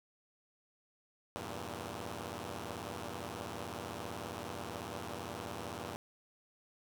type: chord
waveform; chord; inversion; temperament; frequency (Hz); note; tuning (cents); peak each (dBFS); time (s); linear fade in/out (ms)
5% pulse; E diminished; none; equal; 82.41 / 98 / 116.54; E2 / G2 / Bb2; 0 / 0 / 0; -34; 1.36-5.96; 0
effects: none